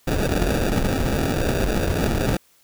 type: noise with sample-and-hold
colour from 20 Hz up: pink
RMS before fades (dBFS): -21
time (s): 0.07-2.37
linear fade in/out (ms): 5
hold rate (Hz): 1050
effects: white hiss -58 dBFS RMS until 2.63 s